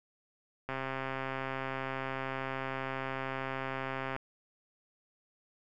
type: click train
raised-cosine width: 0.5 ms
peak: -21 dBFS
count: 463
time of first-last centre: 0.69-4.164 s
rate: 133 Hz
effects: none